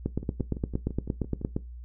two click trains, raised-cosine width 3 ms, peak -24 / -14 dBFS, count 8 / 14, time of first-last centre 0.23-1.414 / 0.06-1.565 s, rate 5.91 / 8.64 Hz, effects noise-tail reverb RT60 0.2 s tail -18 dB re dry + added 60 Hz sine -39 dBFS peak until 1.84 s

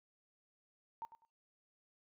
sine tone with echo, 912 Hz, A#5, 38 cents flat, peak -40 dBFS, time 1.02-1.05 s, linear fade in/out 0 ms, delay 100 ms, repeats 2, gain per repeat -13 dB, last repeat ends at 1.25 s, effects noise-tail reverb RT60 0.4 s tail -25 dB re dry

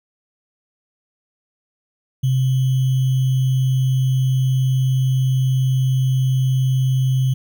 sine tone with sample-and-hold, 130.5 Hz, C3, 4 cents flat, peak -14 dBFS, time 2.23-7.34 s, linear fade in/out 10 ms, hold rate 3150 Hz, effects none

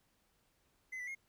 triangle tone with pitch steps, 2040 / 1977 / 2145 Hz, C7 / B6 / C7, -44 / +1 / +42 cents, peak -39 dBFS, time 0.92-1.151 s, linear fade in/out 10 ms, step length 77 ms, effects pink hiss -75 dBFS RMS until 1.28 s

